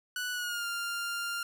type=tone with pitch glide; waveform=sawtooth; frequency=1480 to 1396.9 Hz; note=F#6 to F6; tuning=0 to 0 cents; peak=-29 dBFS; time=0.16-1.43 s; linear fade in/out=2 ms; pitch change=-100 cents; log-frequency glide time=0.32-0.66 s; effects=none